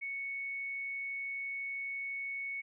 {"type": "tone", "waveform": "sine", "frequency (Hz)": 2217, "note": "C#7", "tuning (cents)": 0, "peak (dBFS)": -36, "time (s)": [0.01, 2.62], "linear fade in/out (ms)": 20, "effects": []}